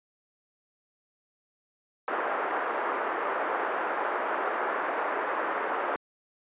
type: band-pass noise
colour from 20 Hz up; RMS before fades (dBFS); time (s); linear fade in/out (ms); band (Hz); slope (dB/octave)
white; -30; 2.08-5.96; 0; 350 to 1500; 24
effects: resampled to 8000 Hz